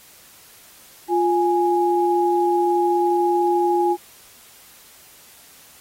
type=tone pair together; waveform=sine; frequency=350.2 / 830.6 Hz; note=F4 / G#5; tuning=+5 / 0 cents; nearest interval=octave + minor third; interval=1495 cents; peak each=-18 / -19 dBFS; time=1.08-3.97 s; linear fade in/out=50 ms; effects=white hiss -48 dBFS RMS until 5.8 s + AAC 48 kbps